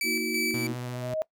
sawtooth tone with tremolo, 2307 Hz, D7, 31 cents flat, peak -23 dBFS, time 0.01-0.67 s, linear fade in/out 2 ms, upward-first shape square, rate 3 Hz, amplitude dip 40%
sine chord, D# minor, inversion second, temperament equal with one note detuned, 233.1 / 319.1 / 370 Hz, A#3 / D#4 / F#4, 0 / +44 / 0 cents, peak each -33 dBFS, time 0.03-0.76 s, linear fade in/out 50 ms
sawtooth tone with vibrato, 123.47 Hz, B2, in tune, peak -29 dBFS, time 0.54-1.14 s, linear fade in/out 0 ms, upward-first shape square, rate 14 Hz, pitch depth 10 cents each way
sine tone with exponential growth, 628 Hz, D#5, 16 cents sharp, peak -23 dBFS, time 0.66-1.22 s, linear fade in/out 0 ms, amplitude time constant 120 ms
effects noise-tail reverb RT60 0.1 s tail -21 dB re dry

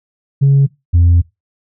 sine tone pair in turn, 138.6 / 86.11 Hz, C#3 / F2, 0 / -24 cents, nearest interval minor sixth, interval 824 cents, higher first, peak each -4 dBFS, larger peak neither, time 0.41-0.67 / 0.93-1.22 s, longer second, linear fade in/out 20 ms, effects noise-tail reverb RT60 0.2 s tail -21 dB re dry + tanh soft clip ceiling -4 dBFS

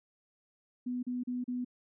sine tone bursts, 247.8 Hz, B3, 6 cents sharp, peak -32 dBFS, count 4, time 0.86-1.648 s, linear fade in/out 10 ms, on 170 ms, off 36 ms, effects none

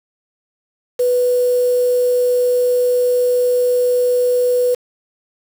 sine tone with quantisation, 493.9 Hz, B4, in tune, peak -12 dBFS, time 0.99-4.75 s, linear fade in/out 10 ms, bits 5, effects none

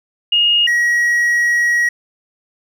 sine / triangle tone pair in turn, 2856 / 1906.2 Hz, F7 / A#6, +38 / +38 cents, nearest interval perfect fifth, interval 700 cents, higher first, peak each -10 dBFS, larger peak neither, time 0.32-0.67 / 0.67-1.89 s, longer second, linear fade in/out 5 ms, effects none

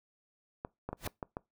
clicks, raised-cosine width 1 ms, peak -23 dBFS, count 6, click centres 0.649 / 0.89 / 0.93 / 1.075 / 1.228 / 1.369 s
pink noise with exponential growth, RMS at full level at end -34 dBFS, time 0.97-1.07 s, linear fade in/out 1 ms, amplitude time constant 20 ms
effects noise-tail reverb RT60 0.2 s tail -23 dB re dry

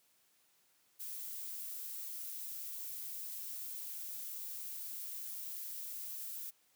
violet noise, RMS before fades -44 dBFS, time 0.99-6.51 s, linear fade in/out 20 ms, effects white hiss -72 dBFS RMS until 6.75 s + high-pass 100 Hz 12 dB/octave

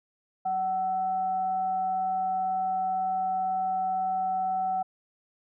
sine tone with frequency modulation, 753 Hz, F#5, 30 cents sharp, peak -25 dBFS, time 0.45-4.83 s, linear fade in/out 10 ms, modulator 567 Hz, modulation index 0.2, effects none

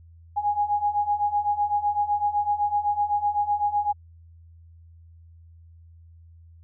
sine beating tone pair, 821 / 828.9 Hz, G#5 / G#5, -20 / -4 cents, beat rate 7.9 Hz, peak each -26 / -23 dBFS, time 0.36-3.93 s, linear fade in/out 20 ms, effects added 83 Hz sine -47 dBFS peak until 6.63 s

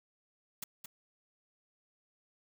white noise with echo, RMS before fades -40 dBFS, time 0.62-0.64 s, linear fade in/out 5 ms, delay 220 ms, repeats 1, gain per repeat -6 dB, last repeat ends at 0.86 s, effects none

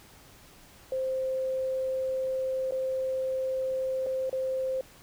sine tone with dropouts, 523.3 Hz, C5, in tune, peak -27 dBFS, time 0.92-4.81 s, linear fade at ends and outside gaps 2 ms, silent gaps 2.71-2.721 / 4.063-4.067 / 4.296-4.328 s, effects pink hiss -54 dBFS RMS until 5.02 s

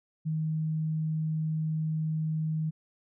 sine tone, 157.2 Hz, D#3, 18 cents sharp, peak -27 dBFS, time 0.25-2.71 s, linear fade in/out 20 ms, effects none

